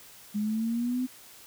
sine exponential sweep, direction up, 205.9 to 257.8 Hz, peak -26 dBFS, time 0.34-1.07 s, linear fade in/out 20 ms, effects white hiss -51 dBFS RMS until 1.46 s

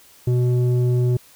square tone with low-pass filter, 123.6 Hz, B2, 2 cents sharp, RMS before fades -18 dBFS, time 0.27-1.17 s, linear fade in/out 5 ms, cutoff 320 Hz, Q 1.5, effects white hiss -50 dBFS RMS until 1.35 s

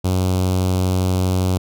sawtooth tone with notch filter, 92.5 Hz, F#2, in tune, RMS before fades -18 dBFS, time 0.04-1.58 s, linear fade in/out 10 ms, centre 1800 Hz, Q 0.81, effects none

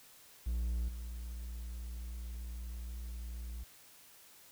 triangle tone with level steps, 59 Hz, A#1, 22 cents sharp, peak -30 / -38 dBFS, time 0.46-3.64 s, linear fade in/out 10 ms, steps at 0.88 s, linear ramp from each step 5 ms, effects white hiss -59 dBFS RMS until 4.51 s

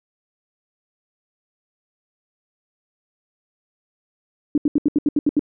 sine tone bursts, 293.7 Hz, D4, in tune, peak -13 dBFS, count 9, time 4.55-5.394 s, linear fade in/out 2 ms, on 28 ms, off 74 ms, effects none

